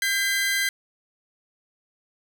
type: tone pair together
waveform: sawtooth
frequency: 1595 / 2030 Hz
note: G6 / B6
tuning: +30 / +47 cents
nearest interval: major third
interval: 417 cents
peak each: -21 dBFS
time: 0.02-0.69 s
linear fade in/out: 2 ms
effects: none